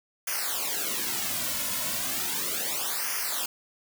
white noise with flanger, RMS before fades -30 dBFS, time 0.27-3.46 s, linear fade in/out 5 ms, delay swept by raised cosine 0.25 to 2.55 ms, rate 0.35 Hz, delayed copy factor -0.95, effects none

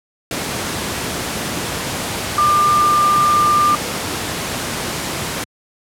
sine tone in noise, 1195 Hz, D6, 30 cents sharp, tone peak -11 dBFS, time 2.38-3.75 s, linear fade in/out 2 ms, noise pink, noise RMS -22 dBFS, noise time 0.31-5.44 s, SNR +8 dB, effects high-pass 100 Hz 12 dB/octave + low-pass 12000 Hz 12 dB/octave

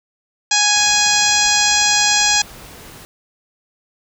harmonic tone, 830.6 Hz, G#5, in tune, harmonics 1 / 2 / 3 / 4 / 5 / 6 / 7 / 8 / 9, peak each -21 / -21 / -21 / -21 / -21 / -21 / -21 / -21 / -21 dBFS, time 0.51-2.42 s, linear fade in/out 5 ms
pink noise, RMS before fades -38 dBFS, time 0.76-3.05 s, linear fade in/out 0 ms
effects none

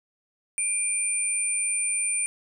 sine tone pair together, 2400 / 9103 Hz, D7 / C#9, +37 / +45 cents, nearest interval octave + major seventh, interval 2308 cents, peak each -31 / -24 dBFS, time 0.58-2.26 s, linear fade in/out 0 ms, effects none

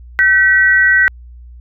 sine tone pair together, 1529.9 / 1932 Hz, G6 / B6, -43 / -39 cents, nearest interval major third, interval 404 cents, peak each -10 dBFS, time 0.19-1.08 s, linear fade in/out 0 ms, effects added 60 Hz sine -33 dBFS peak until 1.6 s

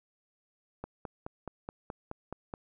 click train, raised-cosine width 1 ms, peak -24 dBFS, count 9, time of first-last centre 0.84-2.539 s, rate 4.71 Hz, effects none

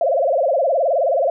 sine tone with vibrato, 602 Hz, D5, 43 cents sharp, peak -14 dBFS, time 0.01-1.3 s, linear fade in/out 2 ms, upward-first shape sine, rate 19 Hz, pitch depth 250 cents each way, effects none

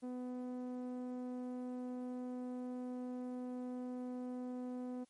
sawtooth tone with low-pass filter, 250.1 Hz, B3, 22 cents sharp, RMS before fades -43 dBFS, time 0.02-5.05 s, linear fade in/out 20 ms, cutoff 570 Hz, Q 0.7, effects white hiss -75 dBFS RMS until 5.09 s + MP3 48 kbps

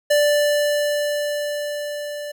square tone with level ramp, 587.3 Hz, D5, in tune, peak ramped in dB -14 to -29 dBFS, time 0.1-2.32 s, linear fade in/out 10 ms, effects none

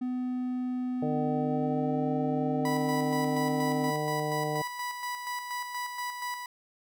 triangle tone with pitch glide, 251.2 to 260.2 Hz, B3 to C4, +30 to -9 cents, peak -27 dBFS, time 0.01-3.91 s, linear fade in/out 10 ms, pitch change +61 cents, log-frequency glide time 1.16-1.99 s
harmonic tone, 151.5 Hz, D#3, 46 cents flat, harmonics 1 / 2 / 3 / 4 / 5, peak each -34 / -38 / -34 / -36 / -35 dBFS, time 1.02-4.62 s, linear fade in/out 5 ms
30% pulse tone with tremolo, 983 Hz, B5, 8 cents flat, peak -29 dBFS, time 2.65-6.46 s, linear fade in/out 2 ms, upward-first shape square, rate 4.2 Hz, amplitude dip 45%
effects none

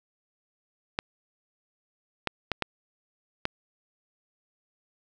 clicks, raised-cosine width 0.3 ms, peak -10 dBFS, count 5, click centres 0.989 / 2.273 / 2.517 / 2.623 / 3.454 s, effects none

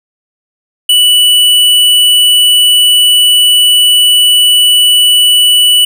sine tone with hard clipping, 2960 Hz, F#7, in tune, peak -5 dBFS, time 0.89-5.85 s, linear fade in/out 5 ms, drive 14 dB, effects none

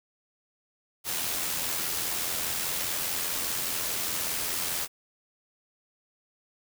white noise with amplitude modulation, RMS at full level -29 dBFS, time 1.04-4.88 s, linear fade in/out 50 ms, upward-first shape sine, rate 84.9 Hz, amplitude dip 35%, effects none

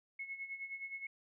sine tone with tremolo, 2185 Hz, C#7, 26 cents flat, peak -39 dBFS, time 0.19-1.07 s, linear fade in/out 5 ms, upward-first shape sine, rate 9.6 Hz, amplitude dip 70%, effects none

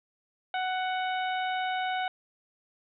harmonic tone, 743 Hz, F#5, 7 cents sharp, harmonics 1 / 2 / 3 / 4 / 5, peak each -29 / -35 / -39 / -41 / -43 dBFS, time 0.54-2.08 s, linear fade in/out 2 ms, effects none

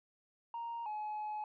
sine tone pair in turn, 932.3 / 848.7 Hz, A#5 / G#5, 0 / +37 cents, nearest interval major second, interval 163 cents, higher first, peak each -37 / -35 dBFS, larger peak second, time 0.54-0.86 / 0.86-1.44 s, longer second, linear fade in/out 2 ms, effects tanh soft clip ceiling -36 dBFS

